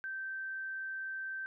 sine tone, 1556 Hz, G6, 13 cents flat, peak -37 dBFS, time 0.04-1.46 s, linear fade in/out 0 ms, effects none

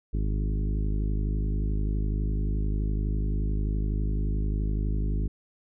harmonic tone with a mistuned harmonic, 51.7 Hz, G#1, 7 cents flat, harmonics 1 / 2 / 3 / 4 / 5 / 6 / 7 / 8, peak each -25 / -34 / -35 / -38 / -41 / -41 / -47 / -46 dBFS, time 0.13-5.28 s, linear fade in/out 10 ms, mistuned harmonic 1, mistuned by -37 cents, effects none

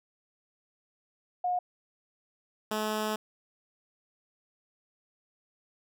sine / 10% pulse tone pair in turn, 720 / 214.8 Hz, F#5 / A3, -47 / -41 cents, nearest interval octave + major sixth, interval 2094 cents, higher first, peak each -26 / -21 dBFS, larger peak second, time 1.44-1.59 / 2.71-3.16 s, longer second, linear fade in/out 5 ms, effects none

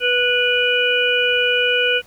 harmonic tone, 491 Hz, B4, 10 cents flat, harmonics 1 / 3 / 5 / 6, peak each -20 / -20 / -20 / -20 dBFS, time 0-2.02 s, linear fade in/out 50 ms, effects pink hiss -50 dBFS RMS until 2.06 s

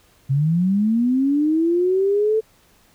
sine linear sweep, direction up, 130.81 to 445 Hz, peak -15 dBFS, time 0.29-2.41 s, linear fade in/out 20 ms, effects pink hiss -56 dBFS RMS until 2.94 s

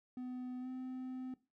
triangle tone with pitch glide, 251.4 to 256.8 Hz, B3 to C4, +31 to -32 cents, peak -39 dBFS, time 0.17-1.34 s, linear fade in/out 2 ms, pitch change +37 cents, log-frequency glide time 0.6-0.68 s, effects noise-tail reverb RT60 0.3 s tail -18 dB re dry

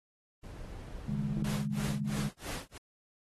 brown noise, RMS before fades -44 dBFS, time 0.43-1.43 s, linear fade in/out 10 ms
sine chord, C# suspended second, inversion none, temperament equal, 138.59 / 155.56 / 207.7 Hz, C#3 / D#3 / G#3, 0 / 0 / 0 cents, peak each -36 / -37 / -34 dBFS, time 1.08-2.29 s, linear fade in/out 5 ms
sine tone with exponential decay, 324 Hz, E4, 30 cents flat, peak -36 dBFS, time 1.37-1.51 s, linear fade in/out 0 ms, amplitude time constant 30 ms
pink noise with tremolo, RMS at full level -39 dBFS, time 1.44-2.78 s, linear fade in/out 5 ms, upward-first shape sine, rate 3 Hz, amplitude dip 100%
effects AAC 32 kbps

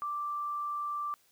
sine tone, 1174.7 Hz, D6, in tune, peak -32 dBFS, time 0.02-1.14 s, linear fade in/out 0 ms, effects white hiss -67 dBFS RMS until 1.31 s

